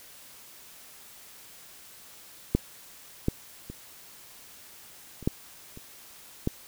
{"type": "clicks", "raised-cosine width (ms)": 3, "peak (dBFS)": [-8, -10, -25, -29, -10, -30, -12], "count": 7, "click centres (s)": [2.55, 3.284, 3.7, 5.227, 5.275, 5.774, 6.474], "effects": ["white hiss -50 dBFS RMS until 6.67 s"]}